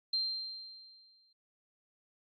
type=tone with exponential decay; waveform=sine; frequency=4159 Hz; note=C8; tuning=11 cents flat; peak=-28 dBFS; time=0.13-1.33 s; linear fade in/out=5 ms; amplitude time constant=260 ms; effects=AAC 64 kbps